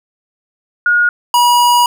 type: tone pair in turn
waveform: sine / square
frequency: 1438 / 966.4 Hz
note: F#6 / B5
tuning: -50 / -38 cents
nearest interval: perfect fifth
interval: 688 cents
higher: first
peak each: -8 dBFS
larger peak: neither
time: 0.86-1.09 / 1.34-1.86 s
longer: second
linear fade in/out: 2 ms
effects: none